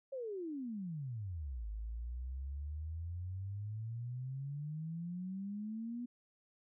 sine exponential two-way sweep, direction down then up, 554.4 to 51.7 to 245.9 Hz, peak -39 dBFS, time 0.12-6.06 s, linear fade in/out 10 ms, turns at 1.68 s, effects none

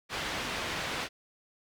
white low-pass noise, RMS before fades -35 dBFS, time 0.09-1.09 s, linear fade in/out 50 ms, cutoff 3000 Hz, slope 12 dB/octave, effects none

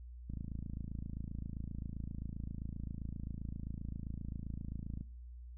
click train, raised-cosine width 5 ms, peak -30 dBFS, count 131, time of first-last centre 0.3-5.01 s, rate 27.6 Hz, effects noise-tail reverb RT60 0.6 s tail -22 dB re dry + added 60 Hz sine -47 dBFS peak until 5.57 s

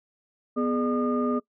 sine tone cluster, 246.7 / 418.2 / 600 / 1216 Hz, B3 / G#4 / D5 / D#6, -2 / +12 / +37 / -40 cents, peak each -24 / -28 / -32 / -31 dBFS, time 0.56-1.4 s, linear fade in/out 20 ms, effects noise-tail reverb RT60 0.1 s tail -21 dB re dry + tanh soft clip ceiling -14 dBFS

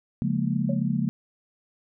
sine chord, Bb minor seventh, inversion first, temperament just, 139.85 / 174.81 / 209.8 / 233.1 Hz, Db3 / F3 / Ab3 / Bb3, +16 / +2 / +18 / 0 cents, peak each -28 dBFS, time 0.22-1.09 s, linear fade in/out 0 ms
sine tone with exponential decay, 554.4 Hz, C#5, in tune, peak -27 dBFS, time 0.69-0.85 s, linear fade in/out 5 ms, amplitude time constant 34 ms
effects none

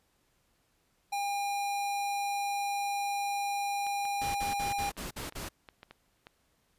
square tone, 806 Hz, G5, 48 cents sharp, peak -31 dBFS, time 1.12-4.9 s, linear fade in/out 10 ms
clicks, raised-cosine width 0.3 ms, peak -31 dBFS, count 9, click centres 3.867 / 4.053 / 4.429 / 4.968 / 5.324 / 5.688 / 5.831 / 5.91 / 6.269 s
pink noise bursts, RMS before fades -39 dBFS, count 7, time 4.21-5.49 s, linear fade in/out 10 ms, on 140 ms, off 50 ms
effects pink hiss -72 dBFS RMS until 6.78 s + resampled to 32000 Hz

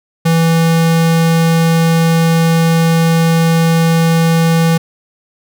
square tone, 164.81 Hz, E3, in tune, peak -9 dBFS, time 0.25-4.78 s, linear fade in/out 10 ms, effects none

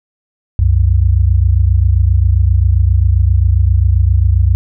sine tone pair together, 65.48 / 93 Hz, C2 / F#2, +2 / +9 cents, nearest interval tritone, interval 607 cents, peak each -10 dBFS, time 0.59-4.55 s, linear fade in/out 0 ms, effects none

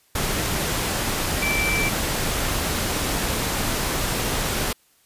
sine tone in noise, 2332 Hz, D7, 13 cents flat, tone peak -22 dBFS, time 1.42-1.89 s, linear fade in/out 5 ms, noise pink, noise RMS -24 dBFS, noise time 0.15-4.73 s, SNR -1 dB, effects white hiss -60 dBFS RMS until 5.05 s + resampled to 32000 Hz

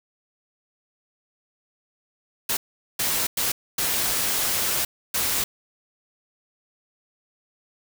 white noise bursts at uneven times, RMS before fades -24 dBFS, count 5, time 2.49-2.57 / 2.99-3.27 / 3.37-3.52 / 3.78-4.85 / 5.14-5.44 s, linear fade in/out 5 ms, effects none

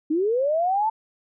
sine linear sweep, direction up, 293.7 to 900 Hz, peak -19 dBFS, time 0.1-0.9 s, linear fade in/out 10 ms, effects none

